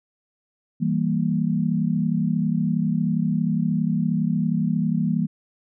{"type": "chord", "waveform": "sine", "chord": "E diminished", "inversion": "none", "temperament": "equal with one note detuned", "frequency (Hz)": [163.49, 196, 233.1], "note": ["E3", "G3", "Bb3"], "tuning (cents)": [-14, 0, 0], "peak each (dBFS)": [-23, -24, -24], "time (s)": [0.8, 5.27], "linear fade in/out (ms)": 20, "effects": []}